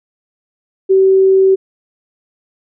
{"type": "tone", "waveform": "sine", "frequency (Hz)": 383, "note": "G4", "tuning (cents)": -40, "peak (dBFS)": -6, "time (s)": [0.89, 1.56], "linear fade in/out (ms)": 20, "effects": []}